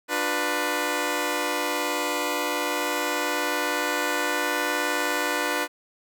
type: chord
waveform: 10% pulse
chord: B diminished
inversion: first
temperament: just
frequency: 296.3 / 355.6 / 493.9 Hz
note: D4 / F4 / B4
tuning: +15 / +31 / 0 cents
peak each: -20 / -22 / -19 dBFS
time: 0.08-5.68 s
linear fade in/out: 50 ms
effects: none